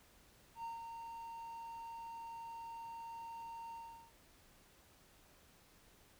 triangle tone with ADSR envelope, 920 Hz, A#5, 23 cents flat, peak -39 dBFS, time 0.55-4.13 s, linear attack 89 ms, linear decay 150 ms, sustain -5 dB, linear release 390 ms, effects pink hiss -66 dBFS RMS until 6.19 s

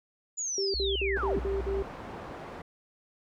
sine linear sweep, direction down, 7040 to 46.14 Hz, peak -30 dBFS, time 0.37-1.4 s, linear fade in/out 20 ms
sine tone bursts, 392 Hz, G4, in tune, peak -28 dBFS, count 6, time 0.58-1.825 s, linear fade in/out 2 ms, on 160 ms, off 57 ms
sine tone, 61.74 Hz, B1, in tune, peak -33 dBFS, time 0.74-1.83 s, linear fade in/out 5 ms
white low-pass noise, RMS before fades -42 dBFS, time 1.16-2.62 s, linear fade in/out 5 ms, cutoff 910 Hz, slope 12 dB/octave
effects none

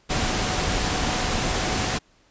sine tone in noise, 740 Hz, F#5, in tune, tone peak -34 dBFS, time 0.09-1.99 s, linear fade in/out 20 ms, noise pink, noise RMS -24 dBFS, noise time 0.09-1.99 s, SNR -13 dB, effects pink hiss -60 dBFS RMS until 2.3 s + resampled to 16000 Hz

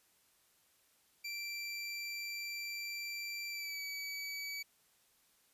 25% pulse tone with pitch glide, 2349 to 2282 Hz, D7 to C#7, 0 to +50 cents, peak -36 dBFS, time 1.24-4.63 s, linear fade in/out 10 ms, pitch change -50 cents, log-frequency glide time 3.5-3.81 s, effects white hiss -71 dBFS RMS until 5.53 s + resampled to 32000 Hz

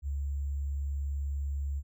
sine tone with sample-and-hold, 70.3 Hz, C#2, 25 cents sharp, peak -30 dBFS, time 0.02-1.83 s, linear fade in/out 50 ms, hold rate 7350 Hz, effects none

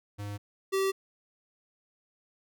square tone pair in turn, 102.4 / 386.6 Hz, G#2 / G4, -24 / -24 cents, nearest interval octave + major seventh, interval 2300 cents, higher second, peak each -36 / -26 dBFS, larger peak second, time 0.18-0.38 / 0.72-0.92 s, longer neither, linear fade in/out 20 ms, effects none

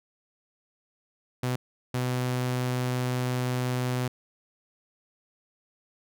sawtooth tone bursts at uneven times, 125.7 Hz, B2, 31 cents sharp, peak -22 dBFS, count 2, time 1.43-1.56 / 1.94-4.08 s, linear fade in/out 5 ms, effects none

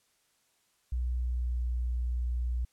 sine tone with pitch glide, 61.4 to 60.59 Hz, B1 to B1, -9 to -32 cents, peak -28 dBFS, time 0.92-2.65 s, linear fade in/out 5 ms, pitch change -23 cents, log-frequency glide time 1.15-1.63 s, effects white hiss -71 dBFS RMS until 2.72 s + low-pass 11000 Hz 12 dB/octave

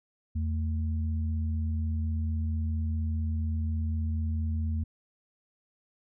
sine tone pair together, 82.41 / 223 Hz, E2 / A3, 0 / +23 cents, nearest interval octave + perfect fourth, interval 1723 cents, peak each -27 / -37 dBFS, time 0.35-4.84 s, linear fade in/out 10 ms, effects none

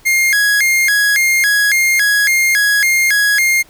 45% pulse tone with vibrato, 1881 Hz, A#6, 15 cents sharp, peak -10 dBFS, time 0.05-3.63 s, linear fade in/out 20 ms, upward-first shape square, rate 1.8 Hz, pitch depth 210 cents each way, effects pink hiss -47 dBFS RMS until 3.69 s

